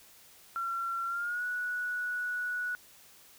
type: tone with pitch glide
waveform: sine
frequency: 1364 to 1470.4 Hz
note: F6 to F#6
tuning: -41 to -11 cents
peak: -31 dBFS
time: 0.56-2.75 s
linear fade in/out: 0 ms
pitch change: +130 cents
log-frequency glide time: 1.07-1.44 s
effects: white hiss -57 dBFS RMS until 3.38 s